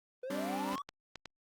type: exponential sweep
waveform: triangle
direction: up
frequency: 493.9 to 1164 Hz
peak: -36 dBFS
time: 0.23-0.82 s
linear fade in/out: 5 ms
type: chord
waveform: sawtooth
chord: G suspended fourth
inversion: none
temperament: equal with one note detuned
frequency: 196 / 261.6 / 290.8 Hz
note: G3 / C4 / D4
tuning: 0 / 0 / -17 cents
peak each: -36 dBFS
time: 0.3-0.76 s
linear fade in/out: 5 ms
type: clicks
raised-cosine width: 0.2 ms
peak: -26 dBFS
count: 5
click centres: 0.731 / 0.78 / 0.89 / 1.157 / 1.257 s
effects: Opus 32 kbps